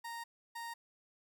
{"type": "tone bursts at uneven times", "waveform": "30% pulse", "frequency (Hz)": 930, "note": "A#5", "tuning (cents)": -4, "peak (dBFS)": -39, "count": 2, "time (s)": [[0.04, 0.24], [0.55, 0.74]], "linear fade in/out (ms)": 10, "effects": ["13-bit"]}